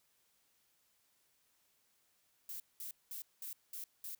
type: noise bursts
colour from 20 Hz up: violet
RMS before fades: -45 dBFS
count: 6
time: 2.49-4.15 s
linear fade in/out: 2 ms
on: 110 ms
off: 200 ms
effects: white hiss -75 dBFS RMS until 4.19 s